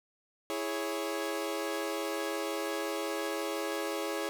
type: chord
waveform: sawtooth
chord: C# minor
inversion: first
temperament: equal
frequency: 329.6 / 415.3 / 554.4 Hz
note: E4 / G#4 / C#5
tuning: 0 / 0 / 0 cents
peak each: -33 dBFS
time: 0.5-4.29 s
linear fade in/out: 0 ms
effects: none